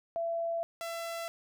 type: tone pair in turn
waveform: sine / sawtooth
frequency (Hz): 671 / 671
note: E5 / E5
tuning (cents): +31 / +31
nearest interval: unison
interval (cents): 0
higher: neither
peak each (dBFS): -30 / -32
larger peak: first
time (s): 0.16-0.63 / 0.81-1.28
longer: neither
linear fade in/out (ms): 0
effects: none